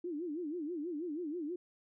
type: tone with vibrato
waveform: sine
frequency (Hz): 323.1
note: E4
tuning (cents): -35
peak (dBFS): -36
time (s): 0.04-1.56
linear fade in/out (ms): 5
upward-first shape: sine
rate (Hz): 6.2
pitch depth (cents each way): 200
effects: none